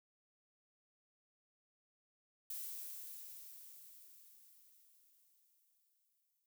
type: noise with exponential decay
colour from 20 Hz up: violet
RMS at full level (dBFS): -44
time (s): 2.5-6.46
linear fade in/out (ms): 2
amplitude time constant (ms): 860
effects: none